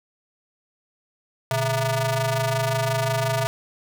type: ring-modulated tone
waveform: sawtooth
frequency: 269.2 Hz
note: C4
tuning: 49 cents sharp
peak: -14 dBFS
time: 1.51-3.47 s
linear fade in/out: 0 ms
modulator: 391 Hz
effects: none